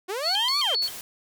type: linear two-way sweep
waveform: sawtooth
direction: up then down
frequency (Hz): 349.2 to 1213 to 379.1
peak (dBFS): -24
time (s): 0.08-0.76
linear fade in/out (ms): 20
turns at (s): 0.6
type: tone with vibrato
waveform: sine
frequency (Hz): 3729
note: A#7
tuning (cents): 0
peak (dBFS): -22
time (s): 0.22-0.9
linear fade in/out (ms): 50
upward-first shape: square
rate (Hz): 3.8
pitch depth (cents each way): 290
type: noise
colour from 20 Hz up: white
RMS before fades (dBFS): -38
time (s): 0.82-1.01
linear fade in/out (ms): 2
effects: none